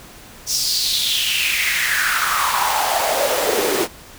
pink noise with high-pass filter sweep, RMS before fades -19 dBFS, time 0.46-3.88 s, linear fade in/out 50 ms, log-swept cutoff 5800 to 340 Hz, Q 4.8, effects pink hiss -41 dBFS RMS until 4.18 s

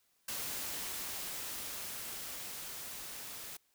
white noise with level ramp, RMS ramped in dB -39 to -46 dBFS, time 0.28-3.57 s, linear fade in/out 5 ms, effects white hiss -74 dBFS RMS until 3.74 s

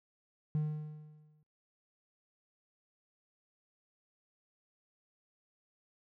triangle tone with exponential decay, 152.3 Hz, D#3, 37 cents flat, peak -25 dBFS, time 0.55-1.43 s, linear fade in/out 0 ms, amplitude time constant 190 ms, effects noise-tail reverb RT60 0.2 s tail -23 dB re dry + tanh soft clip ceiling -23 dBFS

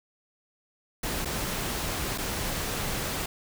pink noise with dropouts, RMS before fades -31 dBFS, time 1.03-3.26 s, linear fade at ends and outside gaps 5 ms, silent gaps 1.249-1.255 / 2.178-2.182 s, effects none

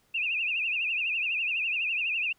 sine tone with vibrato, 2603 Hz, E7, 22 cents flat, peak -26 dBFS, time 0.14-2.33 s, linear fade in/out 10 ms, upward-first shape triangle, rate 12 Hz, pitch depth 150 cents each way, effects pink hiss -67 dBFS RMS until 2.38 s

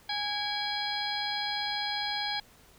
harmonic tone with a mistuned harmonic, 825 Hz, G#5, 12 cents flat, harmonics 1 / 2 / 3 / 4 / 5 / 6, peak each -35 / -38 / -40 / -36 / -36 / -39 dBFS, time 0.09-2.4 s, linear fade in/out 5 ms, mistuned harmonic 3, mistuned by -130 cents, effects pink hiss -58 dBFS RMS until 2.78 s

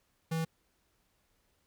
square tone, 162.5 Hz, E3, 24 cents flat, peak -31 dBFS, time 0.31-0.45 s, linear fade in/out 10 ms, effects pink hiss -74 dBFS RMS until 1.66 s

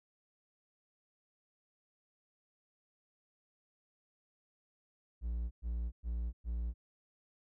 triangle tone bursts, 58.27 Hz, A#1, in tune, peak -32 dBFS, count 4, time 5.21-6.74 s, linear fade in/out 50 ms, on 300 ms, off 110 ms, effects none

